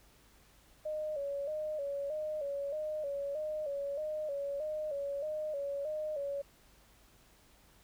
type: tone with vibrato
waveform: sine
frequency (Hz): 587.3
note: D5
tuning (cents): 0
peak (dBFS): -34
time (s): 0.85-6.42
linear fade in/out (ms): 10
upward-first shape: square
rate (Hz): 1.6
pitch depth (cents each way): 76
effects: added 50 Hz sine -67 dBFS peak until 7.83 s + pink hiss -64 dBFS RMS until 7.83 s